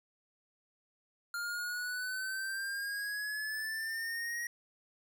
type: exponential sweep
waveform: square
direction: up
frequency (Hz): 1400 to 1899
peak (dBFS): -36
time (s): 1.34-4.47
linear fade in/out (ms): 2
effects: none